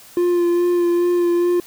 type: tone with vibrato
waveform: triangle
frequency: 349.2 Hz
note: F4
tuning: in tune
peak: -12 dBFS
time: 0.17-1.6 s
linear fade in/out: 2 ms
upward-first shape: sine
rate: 2.4 Hz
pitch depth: 18 cents each way
effects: white hiss -44 dBFS RMS until 1.66 s